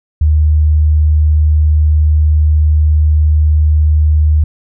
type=tone; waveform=sine; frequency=76.4 Hz; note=D#2; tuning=31 cents flat; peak=-6 dBFS; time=0.21-4.44 s; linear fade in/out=5 ms; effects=none